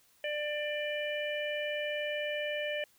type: harmonic tone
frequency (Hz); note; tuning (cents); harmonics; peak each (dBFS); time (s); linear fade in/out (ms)
594; D5; +20; 1 / 3 / 4 / 5; -34 / -39 / -40 / -41; 0.24-2.84; 2
effects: white hiss -66 dBFS RMS until 2.98 s